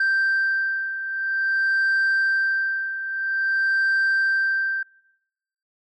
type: beating tone pair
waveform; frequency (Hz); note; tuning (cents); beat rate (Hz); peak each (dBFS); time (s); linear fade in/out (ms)
sine; 1568 / 1568.5; G6 / G6; 0 / +1; 0.5; -19 / -24; 0-4.83; 5
effects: noise-tail reverb RT60 0.9 s tail -25 dB re dry + tanh soft clip ceiling -16 dBFS